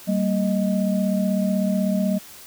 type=tone cluster; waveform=sine; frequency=193.6 / 229.7 / 623 Hz; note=G3 / A#3 / D#5; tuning=-21 / -25 / +2 cents; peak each=-20 / -25 / -27 dBFS; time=0.07-2.19 s; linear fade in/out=20 ms; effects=white hiss -43 dBFS RMS until 2.46 s